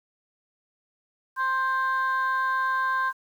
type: tone pair together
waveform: sine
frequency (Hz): 1049.9 / 1573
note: C6 / G6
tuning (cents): +6 / +6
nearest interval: perfect fifth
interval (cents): 700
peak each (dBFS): -23 / -25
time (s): 1.36-3.13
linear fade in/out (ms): 50
effects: tanh soft clip ceiling -18 dBFS + 9-bit